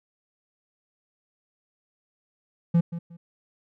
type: tone with echo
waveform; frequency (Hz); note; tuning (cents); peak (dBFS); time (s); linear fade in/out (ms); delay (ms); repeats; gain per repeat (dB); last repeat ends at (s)
triangle; 169.6; E3; +50; -14; 2.74-2.81; 10; 180; 2; -13; 3.17
effects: none